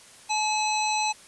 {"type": "harmonic tone with a mistuned harmonic", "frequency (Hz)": 857, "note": "A5", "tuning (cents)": -46, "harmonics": [1, 3, 5, 7, 9], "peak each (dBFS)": [-25, -30, -32, -33, -35], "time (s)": [0.29, 1.13], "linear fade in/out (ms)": 20, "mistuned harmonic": 5, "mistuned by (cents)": -99, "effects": ["white hiss -50 dBFS RMS until 1.27 s", "resampled to 24000 Hz"]}